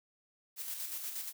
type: noise with tremolo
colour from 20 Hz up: blue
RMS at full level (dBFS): -39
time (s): 0.56-1.33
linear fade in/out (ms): 50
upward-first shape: square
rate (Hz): 8.4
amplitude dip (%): 40
effects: none